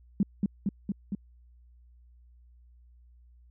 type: tone with echo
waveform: sine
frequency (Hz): 198.8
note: G3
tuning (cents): +25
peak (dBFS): -20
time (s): 0.2-0.23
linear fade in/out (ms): 2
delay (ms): 230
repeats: 4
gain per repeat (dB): -2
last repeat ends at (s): 1.15
effects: added 60 Hz sine -54 dBFS peak until 3.5 s